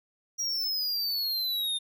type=exponential sweep; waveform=square; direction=down; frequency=5730 to 3620 Hz; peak=-28 dBFS; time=0.38-1.79 s; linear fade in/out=20 ms; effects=none